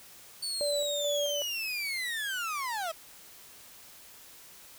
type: linear sweep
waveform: 30% pulse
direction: down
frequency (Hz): 4501 to 622.3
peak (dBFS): -29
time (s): 0.42-2.92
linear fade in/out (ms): 10
type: tone with tremolo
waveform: sine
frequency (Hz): 580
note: D5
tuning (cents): -22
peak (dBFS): -28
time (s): 0.61-1.42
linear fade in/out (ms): 0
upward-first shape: square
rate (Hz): 2.3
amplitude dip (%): 35
effects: white hiss -52 dBFS RMS until 4.78 s